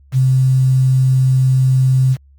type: tone with quantisation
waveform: sine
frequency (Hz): 130.5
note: C3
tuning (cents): -4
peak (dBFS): -9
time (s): 0.12-2.17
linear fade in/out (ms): 50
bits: 6
effects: added 69 Hz sine -44 dBFS peak until 2.38 s + Opus 48 kbps